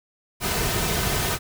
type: noise with comb filter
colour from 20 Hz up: pink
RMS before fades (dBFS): -24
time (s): 0.4-1.39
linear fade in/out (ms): 50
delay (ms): 3.6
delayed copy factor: -0.5
effects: none